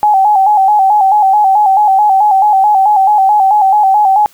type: tone with vibrato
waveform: sine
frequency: 805 Hz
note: G5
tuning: 46 cents sharp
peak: -5 dBFS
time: 0.03-4.26 s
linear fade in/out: 0 ms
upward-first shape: square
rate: 4.6 Hz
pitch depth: 76 cents each way
effects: white hiss -45 dBFS RMS until 4.33 s